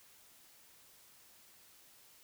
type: silence
effects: white hiss -62 dBFS RMS until 2.23 s